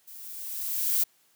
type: noise with level ramp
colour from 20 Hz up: violet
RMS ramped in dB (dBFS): -46 to -23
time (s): 0.07-1.04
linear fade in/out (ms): 10
effects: white hiss -65 dBFS RMS until 1.35 s + high-pass 100 Hz 12 dB/octave